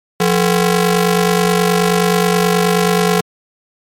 sawtooth ring-modulated tone, 303.4 Hz, D#4, 44 cents flat, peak -4 dBFS, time 0.2-3.21 s, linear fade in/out 5 ms, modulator 127 Hz, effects MP3 64 kbps

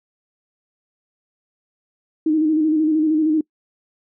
sine tone with vibrato, 311.1 Hz, D#4, in tune, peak -14 dBFS, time 2.26-3.41 s, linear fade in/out 5 ms, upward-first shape square, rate 13 Hz, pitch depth 40 cents each way, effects noise-tail reverb RT60 0.1 s tail -25 dB re dry

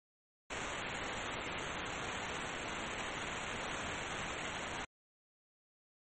white noise with sample-and-hold, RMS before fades -41 dBFS, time 0.5-4.85 s, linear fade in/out 5 ms, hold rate 4900 Hz, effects MP3 32 kbps

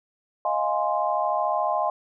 sine chord, F minor seventh, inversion third, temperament equal with one note detuned, 624.8 / 698.5 / 830.6 / 1046.5 Hz, Eb5 / F5 / Ab5 / C6, +7 / 0 / 0 / 0 cents, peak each -27 dBFS, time 0.45-1.9 s, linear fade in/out 2 ms, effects none

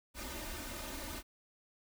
pink noise with comb filter, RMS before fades -43 dBFS, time 0.14-1.23 s, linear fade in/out 50 ms, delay 3.3 ms, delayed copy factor +0.9, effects none

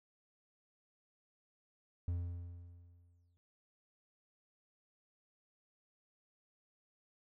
triangle tone with exponential decay, 87 Hz, F2, 6 cents flat, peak -31 dBFS, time 2.08-3.37 s, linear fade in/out 0 ms, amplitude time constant 280 ms, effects noise-tail reverb RT60 0.4 s tail -24 dB re dry

